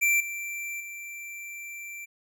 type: tone with level steps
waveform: square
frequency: 2349 Hz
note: D7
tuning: in tune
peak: -21 / -33 / -38 dBFS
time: 0.01-2.06 s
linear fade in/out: 20 ms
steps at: 0.2 / 0.8 s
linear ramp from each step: 5 ms
effects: none